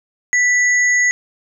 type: tone pair together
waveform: sine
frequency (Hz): 1975.5 / 6603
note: B6 / G#8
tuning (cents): 0 / -11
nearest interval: octave + major sixth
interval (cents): 2089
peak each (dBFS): -12 / -20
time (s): 0.33-1.11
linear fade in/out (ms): 0
effects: none